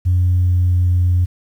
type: tone with pitch glide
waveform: sine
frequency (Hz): 90 to 89.12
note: F#2 to F2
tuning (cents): -47 to +36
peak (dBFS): -10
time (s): 0.05-1.26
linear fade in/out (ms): 20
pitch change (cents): -17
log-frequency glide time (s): 0.16-1.02
effects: tanh soft clip ceiling -8 dBFS + 8-bit